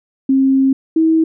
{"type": "tone pair in turn", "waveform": "sine", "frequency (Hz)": [267.8, 321.9], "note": ["C4", "E4"], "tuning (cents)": [40, -41], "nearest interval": "minor third", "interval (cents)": 319, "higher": "second", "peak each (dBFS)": -9, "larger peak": "neither", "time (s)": [[0.29, 0.73], [0.96, 1.24]], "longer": "first", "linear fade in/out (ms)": 5, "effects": []}